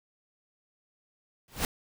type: noise with exponential growth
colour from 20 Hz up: pink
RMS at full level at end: -24 dBFS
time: 1.48-1.65 s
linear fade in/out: 1 ms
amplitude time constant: 36 ms
effects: none